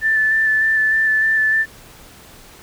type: tone with vibrato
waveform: sine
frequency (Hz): 1760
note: A6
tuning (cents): 0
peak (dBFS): -13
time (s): 0.01-1.66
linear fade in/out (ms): 50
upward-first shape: square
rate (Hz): 3.3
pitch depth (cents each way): 12
effects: pink hiss -43 dBFS RMS until 2.62 s